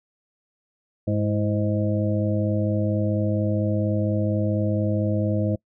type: harmonic tone with a mistuned harmonic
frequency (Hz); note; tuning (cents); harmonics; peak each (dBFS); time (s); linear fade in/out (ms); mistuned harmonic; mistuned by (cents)
104.3; G#2; +8; 1 / 2 / 3 / 5 / 6; -23 / -26 / -28 / -30 / -31; 1.07-5.56; 10; 3; +51
effects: noise-tail reverb RT60 0.1 s tail -24 dB re dry